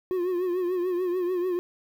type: tone with vibrato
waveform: triangle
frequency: 360.1 Hz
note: F#4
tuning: 47 cents flat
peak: -22 dBFS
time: 0.11-1.59 s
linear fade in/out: 0 ms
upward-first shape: triangle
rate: 6.8 Hz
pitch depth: 79 cents each way
effects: 9-bit